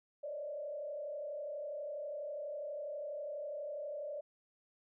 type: tone with frequency modulation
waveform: sine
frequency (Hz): 587.3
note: D5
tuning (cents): 0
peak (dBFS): -39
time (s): 0.23-4.21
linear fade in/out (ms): 10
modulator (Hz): 32.2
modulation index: 1
effects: none